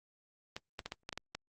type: clicks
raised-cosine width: 0.2 ms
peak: -22 dBFS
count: 8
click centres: 0.565 / 0.792 / 0.86 / 0.921 / 1.091 / 1.128 / 1.176 / 1.35 s
effects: Opus 24 kbps